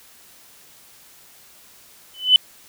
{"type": "tone with exponential growth", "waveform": "sine", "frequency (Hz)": 3011, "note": "F#7", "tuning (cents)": 30, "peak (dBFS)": -4, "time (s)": [2.14, 2.36], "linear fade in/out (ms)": 1, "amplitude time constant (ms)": 46, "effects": ["tanh soft clip ceiling -1 dBFS", "white hiss -49 dBFS RMS until 2.68 s"]}